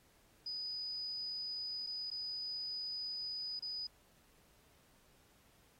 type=tone with dropouts; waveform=sine; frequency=4972 Hz; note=D#8; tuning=2 cents flat; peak=-39 dBFS; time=0.46-3.87 s; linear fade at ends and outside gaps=5 ms; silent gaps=1.865-1.87 / 2.103-2.113 / 3.594-3.623 s; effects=pink hiss -69 dBFS RMS until 5.79 s + AAC 48 kbps